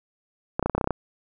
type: clicks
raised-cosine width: 1 ms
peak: -9 dBFS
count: 10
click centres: 0.595 / 0.627 / 0.66 / 0.697 / 0.75 / 0.78 / 0.812 / 0.843 / 0.874 / 0.907 s
effects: none